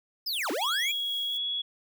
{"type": "linear two-way sweep", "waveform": "square", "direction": "down then up", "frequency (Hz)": [5274, 253, 2467], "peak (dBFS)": -29, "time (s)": [0.26, 0.92], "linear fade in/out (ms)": 10, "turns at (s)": 0.51}
{"type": "noise with tremolo", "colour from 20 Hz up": "violet", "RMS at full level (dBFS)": -45, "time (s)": [0.31, 1.38], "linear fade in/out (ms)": 10, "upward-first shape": "triangle", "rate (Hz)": 3.8, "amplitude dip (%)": 35}
{"type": "tone with pitch glide", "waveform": "sine", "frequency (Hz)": [3322, 3359], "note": ["G#7", "G#7"], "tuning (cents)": [0, 19], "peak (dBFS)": -28, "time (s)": [0.61, 1.62], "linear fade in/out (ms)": 10, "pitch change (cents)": 19, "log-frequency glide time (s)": [1.28, 1.34]}
{"effects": []}